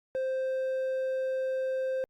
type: tone with hard clipping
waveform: sine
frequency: 523.3 Hz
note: C5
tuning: in tune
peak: -29 dBFS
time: 0.15-2.04 s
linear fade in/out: 0 ms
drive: 3 dB
effects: Opus 48 kbps